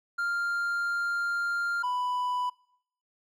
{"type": "tone pair in turn", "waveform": "triangle", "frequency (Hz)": [1396.9, 991.8], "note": ["F6", "B5"], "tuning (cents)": [0, 7], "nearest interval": "tritone", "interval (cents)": 593, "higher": "first", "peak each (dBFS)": -25, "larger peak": "neither", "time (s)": [[0.18, 1.83], [1.83, 2.5]], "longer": "first", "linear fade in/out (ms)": 10, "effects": ["noise-tail reverb RT60 0.7 s tail -24 dB re dry"]}